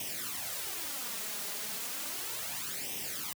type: noise with flanger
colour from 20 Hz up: white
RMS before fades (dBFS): -38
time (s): 0-3.33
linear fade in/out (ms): 2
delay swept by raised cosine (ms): 0.34 to 4.94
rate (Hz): 0.34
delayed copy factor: +0.7
effects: high-pass 100 Hz 12 dB/octave